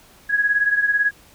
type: beating tone pair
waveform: sine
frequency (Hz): 1661.2 / 1679.2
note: G#6 / G#6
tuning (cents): 0 / +19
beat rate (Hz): 18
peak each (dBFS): -17 / -22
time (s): 0.29-1.11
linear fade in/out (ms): 20
effects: pink hiss -50 dBFS RMS until 1.34 s